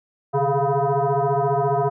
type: tone with frequency modulation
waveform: sine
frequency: 146.83 Hz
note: D3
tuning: in tune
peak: -17 dBFS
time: 0.33-1.9 s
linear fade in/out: 20 ms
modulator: 279 Hz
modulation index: 3.1
effects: none